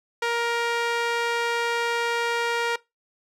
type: tone with band-pass filter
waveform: sawtooth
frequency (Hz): 469.5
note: A#4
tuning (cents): +12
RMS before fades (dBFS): -25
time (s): 0.22-2.76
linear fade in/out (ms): 5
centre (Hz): 1700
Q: 0.58
effects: noise-tail reverb RT60 0.2 s tail -21 dB re dry